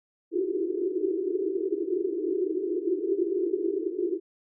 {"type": "band-pass noise", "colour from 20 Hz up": "pink", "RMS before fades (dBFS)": -28, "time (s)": [0.31, 4.2], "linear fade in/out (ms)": 50, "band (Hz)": [330, 410], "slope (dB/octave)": 96, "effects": []}